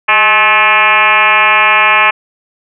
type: tone with frequency modulation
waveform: sine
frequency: 1736 Hz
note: A6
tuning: 24 cents flat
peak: -5 dBFS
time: 0.08-2.11 s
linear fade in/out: 10 ms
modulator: 222 Hz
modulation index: 4.2
effects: none